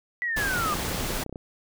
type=linear sweep; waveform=sine; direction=down; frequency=1975.5 to 1174.7 Hz; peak=-25 dBFS; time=0.22-0.74 s; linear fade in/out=0 ms
type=noise; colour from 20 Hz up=pink; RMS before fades=-30 dBFS; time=0.36-1.24 s; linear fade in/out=10 ms
type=click train; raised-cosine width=2 ms; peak=-23 dBFS; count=23; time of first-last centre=0.66-1.358 s; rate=31.5 Hz
effects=none